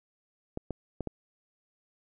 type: clicks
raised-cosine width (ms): 2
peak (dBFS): -20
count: 4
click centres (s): 0.574 / 0.707 / 1.007 / 1.073
effects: none